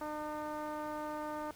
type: tone with low-pass filter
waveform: 10% pulse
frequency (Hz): 302.6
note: D#4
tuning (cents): -48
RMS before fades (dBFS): -40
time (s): 0.01-1.51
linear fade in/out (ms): 2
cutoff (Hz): 1000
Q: 1.3
effects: pink hiss -57 dBFS RMS until 1.55 s